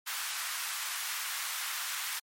pink high-pass noise, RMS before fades -36 dBFS, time 0.06-2.2 s, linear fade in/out 20 ms, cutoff 1100 Hz, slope 24 dB/octave, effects MP3 64 kbps

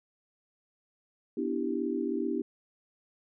sine chord, E minor seventh, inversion second, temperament equal, 246.9 / 293.7 / 329.6 / 392 Hz, B3 / D4 / E4 / G4, 0 / 0 / 0 / 0 cents, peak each -34 dBFS, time 1.37-2.42 s, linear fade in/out 5 ms, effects none

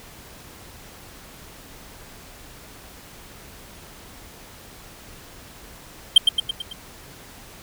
triangle tone with echo, 3156 Hz, G7, 11 cents sharp, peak -4 dBFS, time 6.16-6.18 s, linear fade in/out 5 ms, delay 110 ms, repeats 5, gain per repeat -5 dB, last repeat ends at 6.73 s, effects pink hiss -44 dBFS RMS until 7.62 s

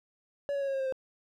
triangle tone with pitch steps, 567 / 559.5 / 552.1 / 544.8 / 537.7 / 530.6 / 523.6 Hz, C#5 / C#5 / C#5 / C#5 / C5 / C5 / C5, +39 / +16 / -7 / -30 / +47 / +24 / +1 cents, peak -27 dBFS, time 0.49-0.924 s, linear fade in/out 0 ms, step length 62 ms, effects none

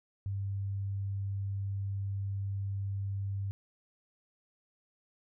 sine tone, 98.7 Hz, G2, 12 cents sharp, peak -32 dBFS, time 0.26-3.51 s, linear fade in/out 0 ms, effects none

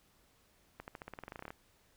accelerating click train, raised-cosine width 0.5 ms, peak -29 dBFS, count 16, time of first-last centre 0.8-1.505 s, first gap 79 ms, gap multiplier 0.92, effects pink hiss -69 dBFS RMS until 1.96 s

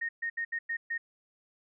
sine tone bursts at uneven times, 1852 Hz, A#6, 12 cents flat, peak -30 dBFS, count 6, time 0.01-0.09 / 0.22-0.3 / 0.37-0.45 / 0.52-0.59 / 0.69-0.77 / 0.9-0.98 s, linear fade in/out 10 ms, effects none

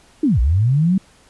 sine linear two-way sweep, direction down then up, 329.6 to 54.4 to 196.9 Hz, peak -12 dBFS, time 0.23-0.98 s, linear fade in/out 5 ms, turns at 0.4 s, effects pink hiss -51 dBFS RMS until 1.29 s + resampled to 24000 Hz

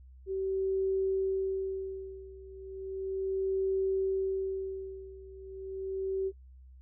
sine tone with tremolo, 383.8 Hz, G4, 37 cents flat, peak -26 dBFS, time 0.26-6.32 s, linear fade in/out 50 ms, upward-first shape sine, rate 0.35 Hz, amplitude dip 90%, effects noise-tail reverb RT60 0.1 s tail -18 dB re dry + added 64 Hz sine -50 dBFS peak until 6.81 s

